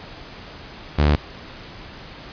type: tone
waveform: sawtooth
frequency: 74 Hz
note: D2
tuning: 14 cents sharp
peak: -10 dBFS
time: 0.98-1.16 s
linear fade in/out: 10 ms
effects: pink hiss -39 dBFS RMS until 2.32 s + resampled to 11025 Hz